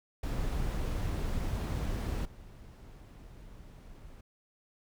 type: noise with level steps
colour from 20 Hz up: brown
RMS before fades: -33 / -50 dBFS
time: 0.23-4.21 s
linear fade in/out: 5 ms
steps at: 2.25 s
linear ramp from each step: 5 ms
effects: none